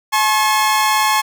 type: tone pair together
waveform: sawtooth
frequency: 857.4 / 1081 Hz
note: A5 / C#6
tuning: -45 / -44 cents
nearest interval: major third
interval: 401 cents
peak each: -12 dBFS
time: 0.12-1.22 s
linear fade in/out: 20 ms
effects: none